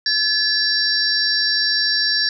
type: tone cluster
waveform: sine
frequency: 1713 / 3993 / 4671 / 5500 Hz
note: A6 / B7 / D8 / F8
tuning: -47 / +18 / -10 / -27 cents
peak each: -21 / -25 / -21 / -20 dBFS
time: 0.06-2.29 s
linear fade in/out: 2 ms
effects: none